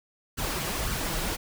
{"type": "noise with flanger", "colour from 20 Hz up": "pink", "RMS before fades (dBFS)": -30, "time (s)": [0.37, 1.37], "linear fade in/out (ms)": 20, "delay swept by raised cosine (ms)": [0.64, 6.24], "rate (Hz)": 1.9, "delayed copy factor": 0.6, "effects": []}